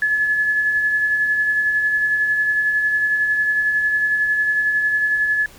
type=tone with tremolo; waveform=sine; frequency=1712 Hz; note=A6; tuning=48 cents flat; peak=-14 dBFS; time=0.02-5.46 s; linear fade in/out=2 ms; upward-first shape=sine; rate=11 Hz; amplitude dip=35%; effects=pink hiss -45 dBFS RMS until 5.58 s